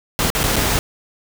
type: noise with dropouts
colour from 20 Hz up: pink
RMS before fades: -18 dBFS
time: 0.19-0.79 s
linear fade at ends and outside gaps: 0 ms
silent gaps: 0.302-0.35 / 0.432-0.439 / 0.558-0.564 s
effects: none